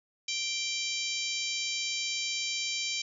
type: harmonic tone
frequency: 784 Hz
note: G5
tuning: in tune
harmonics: 3 / 4 / 5 / 6 / 7 / 8 / 9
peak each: -36 / -37 / -38 / -39 / -39 / -40 / -41 dBFS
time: 0.28-3.02 s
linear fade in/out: 5 ms
effects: none